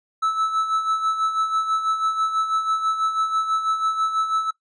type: tone with tremolo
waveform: triangle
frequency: 1308 Hz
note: E6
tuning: 14 cents flat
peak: -15 dBFS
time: 0.22-4.51 s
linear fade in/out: 10 ms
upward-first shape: sine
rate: 6.1 Hz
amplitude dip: 60%
effects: noise-tail reverb RT60 0.1 s tail -18 dB re dry + resampled to 22050 Hz